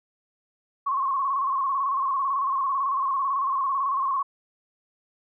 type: tone with vibrato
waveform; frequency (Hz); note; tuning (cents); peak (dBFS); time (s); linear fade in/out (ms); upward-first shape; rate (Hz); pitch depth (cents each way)
sine; 1086; C#6; -36; -22; 0.86-4.23; 10; square; 18; 56
effects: none